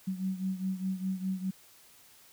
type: beating tone pair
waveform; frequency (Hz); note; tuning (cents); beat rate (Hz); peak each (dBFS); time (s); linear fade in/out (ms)
sine; 187.4 / 192.3; F#3 / G3; +22 / -33; 4.9; -32 / -36; 0.07-1.51; 10
effects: white hiss -58 dBFS RMS until 2.32 s